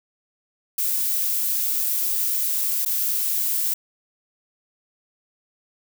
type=noise with dropouts; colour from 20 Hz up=violet; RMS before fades=-23 dBFS; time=0.78-3.74 s; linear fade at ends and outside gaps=5 ms; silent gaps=2.85-2.859 s; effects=none